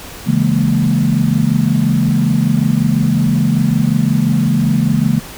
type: chord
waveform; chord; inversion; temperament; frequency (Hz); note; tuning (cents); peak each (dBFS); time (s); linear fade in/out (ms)
sine; A# half-diminished seventh; first; equal; 138.59 / 164.81 / 207.7 / 233.1; C#3 / E3 / G#3 / A#3; 0 / 0 / 0 / 0; -16; 0.26-5.2; 20
effects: pink hiss -32 dBFS RMS until 5.37 s